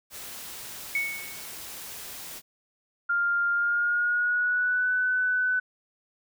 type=noise; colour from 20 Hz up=white; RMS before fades=-40 dBFS; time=0.1-2.42 s; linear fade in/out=50 ms
type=tone with exponential decay; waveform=sine; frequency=2217 Hz; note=C#7; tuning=in tune; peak=-22 dBFS; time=0.95-1.6 s; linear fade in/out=2 ms; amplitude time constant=140 ms
type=tone with pitch glide; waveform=sine; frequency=1400 to 1500.5 Hz; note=F6 to F#6; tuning=+4 to +24 cents; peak=-22 dBFS; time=3.09-5.6 s; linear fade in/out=10 ms; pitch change=+120 cents; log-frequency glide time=3.52-4.93 s
effects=none